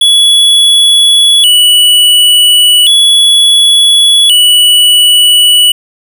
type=tone with vibrato; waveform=square; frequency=3161 Hz; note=G7; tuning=14 cents sharp; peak=-3 dBFS; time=0.01-5.72 s; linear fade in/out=5 ms; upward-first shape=square; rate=0.35 Hz; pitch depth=120 cents each way; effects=none